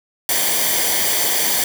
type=noise with comb filter; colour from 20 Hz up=white; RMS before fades=-18 dBFS; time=0.29-1.64 s; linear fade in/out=2 ms; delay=0.75 ms; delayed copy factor=-0.65; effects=none